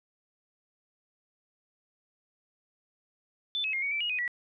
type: tone with pitch steps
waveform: sine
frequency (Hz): 3519 / 2567 / 2129 / 2240 / 2328 / 2883 / 2498 / 1941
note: A7 / E7 / C7 / C#7 / D7 / F#7 / D#7 / B6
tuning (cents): 0 / -47 / +30 / +18 / -16 / -46 / +6 / -31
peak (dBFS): -28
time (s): 3.55-4.278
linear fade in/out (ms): 0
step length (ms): 91
effects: none